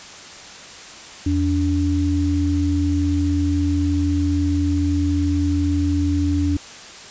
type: tone pair together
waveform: sine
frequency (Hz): 84.4 / 288.3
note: E2 / D4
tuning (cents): +41 / -32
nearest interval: octave + major sixth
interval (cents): 2127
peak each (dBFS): -19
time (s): 1.26-6.57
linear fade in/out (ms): 5
effects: white hiss -38 dBFS RMS until 7.1 s + resampled to 16000 Hz